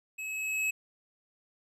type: tone with level ramp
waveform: square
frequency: 2574 Hz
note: E7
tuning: 42 cents flat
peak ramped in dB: -37 to -27 dBFS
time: 0.18-0.71 s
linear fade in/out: 10 ms
effects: low-pass 12000 Hz 12 dB/octave